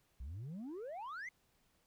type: exponential sweep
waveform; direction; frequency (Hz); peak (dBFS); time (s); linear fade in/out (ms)
sine; up; 57.5 to 2141; -40; 0.2-1.29; 5
effects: tanh soft clip ceiling -42 dBFS + pink hiss -75 dBFS RMS until 1.86 s